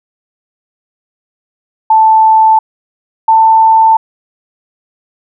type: tone pair in turn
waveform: sine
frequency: 880 / 889.7 Hz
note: A5 / A5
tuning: 0 / +19 cents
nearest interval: unison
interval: 19 cents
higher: second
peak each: -3 dBFS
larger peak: neither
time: 1.9-2.59 / 3.28-3.97 s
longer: neither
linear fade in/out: 5 ms
effects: none